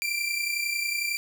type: tone pair together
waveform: sawtooth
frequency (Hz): 2344 / 2375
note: D7 / D7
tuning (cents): -4 / +19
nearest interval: unison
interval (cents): 23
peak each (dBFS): -26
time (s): 0.02-1.17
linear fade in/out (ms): 0
effects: none